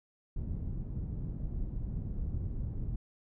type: low-pass noise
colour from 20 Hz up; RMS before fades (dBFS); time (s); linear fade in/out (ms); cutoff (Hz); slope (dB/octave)
pink; -36; 0.36-2.96; 5; 150; 12
effects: none